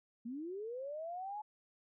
sine linear sweep, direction up, 222.3 to 859 Hz, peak -40 dBFS, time 0.25-1.42 s, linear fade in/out 10 ms, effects none

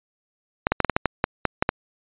clicks, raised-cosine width 0.5 ms, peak -3 dBFS, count 11, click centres 0.669 / 0.72 / 0.803 / 0.847 / 0.897 / 0.965 / 1.057 / 1.241 / 1.453 / 1.625 / 1.691 s, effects resampled to 8000 Hz

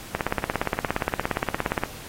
click train, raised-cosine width 0.5 ms, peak -8 dBFS, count 30, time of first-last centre 0.15-1.836 s, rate 17.2 Hz, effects pink hiss -41 dBFS RMS until 2.08 s + AAC 48 kbps

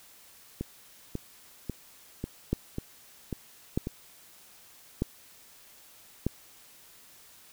two click trains, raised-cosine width 3 ms, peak -19 / -13 dBFS, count 7 / 4, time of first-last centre 0.61-3.871 / 2.53-6.266 s, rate 1.84 / 0.803 Hz, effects white hiss -55 dBFS RMS until 7.52 s

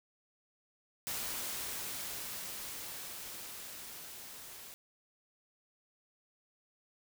white noise with level ramp, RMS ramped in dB -38 to -50 dBFS, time 1.07-4.74 s, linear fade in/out 0 ms, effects none

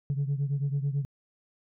sine beating tone pair, 138.59 / 147.69 Hz, C#3 / D3, 0 / +10 cents, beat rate 9.1 Hz, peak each -26 / -30 dBFS, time 0.1-1.05 s, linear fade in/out 0 ms, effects tanh soft clip ceiling -22 dBFS

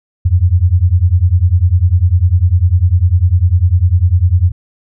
sine beating tone pair, 83.8 / 93.8 Hz, E2 / F#2, +29 / +24 cents, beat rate 10 Hz, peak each -10 dBFS, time 0.25-4.52 s, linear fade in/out 10 ms, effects none

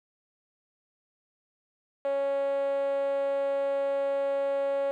5% pulse tone with band-pass filter, 277.2 Hz, C#4, in tune, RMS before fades -28 dBFS, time 2.05-4.91 s, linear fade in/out 0 ms, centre 580 Hz, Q 9.5, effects none

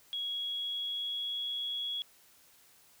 sine tone with pitch glide, 3322 to 3343 Hz, G#7 to G#7, 0 to +11 cents, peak -33 dBFS, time 0.13-2.02 s, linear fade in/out 0 ms, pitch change +11 cents, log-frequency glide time 0.24-1.48 s, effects white hiss -62 dBFS RMS until 3 s

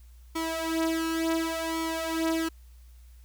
sawtooth tone with flanger, 325.9 Hz, E4, 20 cents flat, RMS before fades -29 dBFS, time 0.35-2.49 s, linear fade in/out 10 ms, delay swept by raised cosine 0.9 to 3.8 ms, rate 0.69 Hz, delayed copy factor +0.8, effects added 60 Hz sine -48 dBFS peak until 3.24 s + white hiss -65 dBFS RMS until 3.24 s

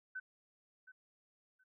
sine tone with echo, 1517 Hz, F#6, 43 cents sharp, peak -40 dBFS, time 0.15-0.2 s, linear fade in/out 10 ms, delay 720 ms, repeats 2, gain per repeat -14 dB, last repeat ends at 1.64 s, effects none

